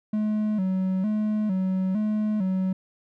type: tone with vibrato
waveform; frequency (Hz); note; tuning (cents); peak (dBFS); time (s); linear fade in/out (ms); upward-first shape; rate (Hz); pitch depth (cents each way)
triangle; 200.1; G3; +36; -20; 0.13-2.73; 5; square; 1.1; 110
effects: none